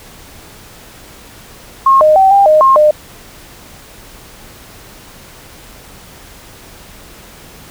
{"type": "tone with pitch steps", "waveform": "sine", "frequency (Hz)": [1077, 616, 769, 796, 617, 1068, 605], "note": ["C6", "D#5", "G5", "G5", "D#5", "C6", "D#5"], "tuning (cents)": [50, -17, -33, 26, -15, 35, -49], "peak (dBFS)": -4, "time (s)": [1.86, 2.91], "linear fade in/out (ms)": 5, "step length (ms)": 150, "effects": ["pink hiss -37 dBFS RMS until 7.7 s"]}